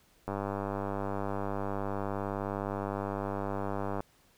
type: click train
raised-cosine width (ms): 1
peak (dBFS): -20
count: 372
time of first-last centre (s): 0.28-4.005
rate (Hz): 99.6
effects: pink hiss -65 dBFS RMS until 4.37 s